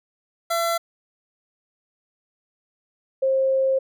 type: tone pair in turn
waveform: 25% pulse / sine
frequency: 675 / 532.1 Hz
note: E5 / C5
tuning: +41 / +29 cents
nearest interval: major third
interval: 412 cents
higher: first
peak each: -17 dBFS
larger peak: neither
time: 0.5-0.78 / 3.22-3.79 s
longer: second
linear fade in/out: 10 ms
effects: none